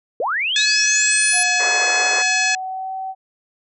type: linear sweep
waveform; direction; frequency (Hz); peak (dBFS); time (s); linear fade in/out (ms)
sine; up; 407.6 to 10660; -18; 0.2-1.43; 2
type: harmonic tone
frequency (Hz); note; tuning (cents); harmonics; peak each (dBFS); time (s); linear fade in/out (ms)
850; G#5; +40; 2 / 3 / 4 / 5 / 6 / 7 / 8 / 9; -20 / -20 / -30 / -26 / -29 / -25 / -31 / -28; 0.56-2.55; 2
type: tone with pitch glide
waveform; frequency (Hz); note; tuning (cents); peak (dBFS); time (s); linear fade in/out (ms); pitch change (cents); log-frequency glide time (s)
sine; 723 to 762; F#5 to G5; -40 to -49; -24; 1.32-3.15; 50; +91; 1.69-2.93
type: band-pass noise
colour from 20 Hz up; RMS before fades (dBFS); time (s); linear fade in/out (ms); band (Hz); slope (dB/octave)
pink; -27; 1.59-2.23; 20; 390 to 2100; 48
effects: none